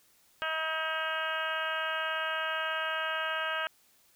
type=harmonic tone; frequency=318.3 Hz; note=D#4; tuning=39 cents sharp; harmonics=2 / 3 / 4 / 5 / 6 / 7 / 8 / 9 / 10; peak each=-38 / -41 / -36 / -34 / -44 / -46 / -42 / -39 / -45 dBFS; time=0.42-3.67 s; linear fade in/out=0 ms; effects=white hiss -65 dBFS RMS until 4.15 s